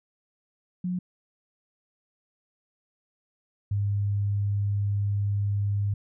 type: tone pair in turn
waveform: sine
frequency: 180.6 / 101.36 Hz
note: F#3 / G#2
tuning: -42 / -42 cents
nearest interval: minor seventh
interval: 1000 cents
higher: first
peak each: -26 / -23 dBFS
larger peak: second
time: 0.84-0.99 / 3.71-5.94 s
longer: second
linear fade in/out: 5 ms
effects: none